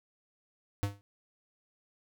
square tone with exponential decay, 100.8 Hz, G2, 49 cents sharp, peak -25 dBFS, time 0.83-1.01 s, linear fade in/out 0 ms, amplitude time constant 38 ms, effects none

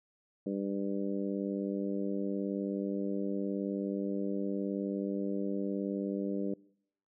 harmonic tone, 99.1 Hz, G2, 19 cents sharp, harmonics 2 / 3 / 4 / 5 / 6, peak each -35 / -36 / -40 / -40 / -45 dBFS, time 0.46-6.54 s, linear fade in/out 5 ms, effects noise-tail reverb RT60 0.7 s tail -24 dB re dry

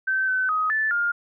sine tone with pitch steps, 1544 / 1519 / 1258 / 1752 / 1411 Hz, G6 / F#6 / D#6 / A6 / F6, -27 / +45 / +19 / -8 / +17 cents, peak -20 dBFS, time 0.07-1.12 s, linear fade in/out 10 ms, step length 210 ms, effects none

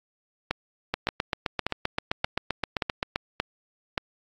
two click trains, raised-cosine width 0.3 ms, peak -9 / -9 dBFS, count 18 / 7, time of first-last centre 0.94-3.159 / 0.51-3.978 s, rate 7.66 / 1.73 Hz, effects AAC 48 kbps

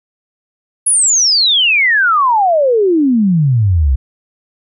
sine exponential sweep, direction down, 10670 to 61.74 Hz, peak -8 dBFS, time 0.86-3.96 s, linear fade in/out 10 ms, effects none

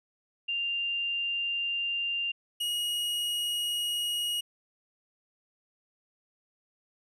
sine / 45% pulse tone pair in turn, 2791 / 2888 Hz, F7 / F#7, -2 / -43 cents, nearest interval minor second, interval 59 cents, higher second, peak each -28 dBFS, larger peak neither, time 0.48-2.32 / 2.6-4.41 s, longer first, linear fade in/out 10 ms, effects resampled to 32000 Hz

